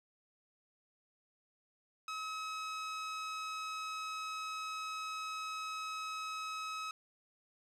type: tone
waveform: sawtooth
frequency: 1280 Hz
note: D#6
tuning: 49 cents sharp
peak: -35 dBFS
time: 2.08-6.91 s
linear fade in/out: 2 ms
effects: low-pass 7000 Hz 12 dB/octave + 11-bit